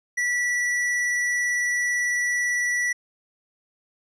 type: tone with tanh clipping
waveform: sine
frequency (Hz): 1953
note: B6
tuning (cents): -20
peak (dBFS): -23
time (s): 0.17-2.93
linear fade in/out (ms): 10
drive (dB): 16
effects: low-pass 9000 Hz 12 dB/octave